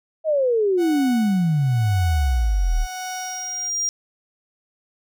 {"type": "exponential sweep", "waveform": "sine", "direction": "down", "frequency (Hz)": [650, 35], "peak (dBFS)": -16, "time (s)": [0.24, 2.87], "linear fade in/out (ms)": 50}
{"type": "tone with tremolo", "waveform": "sawtooth", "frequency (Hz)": 740, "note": "F#5", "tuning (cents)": 0, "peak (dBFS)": -24, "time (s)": [0.77, 3.71], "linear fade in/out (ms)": 50, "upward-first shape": "sine", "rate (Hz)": 0.96, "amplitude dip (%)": 75}
{"type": "tone with exponential growth", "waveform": "triangle", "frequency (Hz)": 5700, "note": "F8", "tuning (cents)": 34, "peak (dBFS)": -18, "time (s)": [1.86, 3.89], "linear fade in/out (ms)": 0, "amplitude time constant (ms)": 440}
{"effects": []}